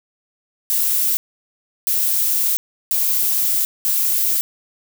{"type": "noise bursts at uneven times", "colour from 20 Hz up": "violet", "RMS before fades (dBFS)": -18, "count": 4, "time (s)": [[0.7, 1.17], [1.87, 2.57], [2.91, 3.65], [3.85, 4.41]], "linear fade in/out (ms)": 0, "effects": []}